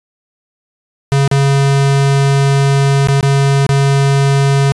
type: tone with dropouts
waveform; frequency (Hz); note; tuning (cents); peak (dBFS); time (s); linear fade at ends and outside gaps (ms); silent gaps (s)
square; 138.59; C#3; 0; -9; 1.12-4.72; 0; 1.277-1.314 / 3.072-3.086 / 3.209-3.229 / 3.665-3.692
effects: resampled to 22050 Hz